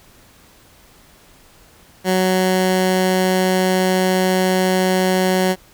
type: tone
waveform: 15% pulse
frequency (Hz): 185.8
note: F#3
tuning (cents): +7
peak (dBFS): -8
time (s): 2.04-5.56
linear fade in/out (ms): 50
effects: pink hiss -49 dBFS RMS until 5.73 s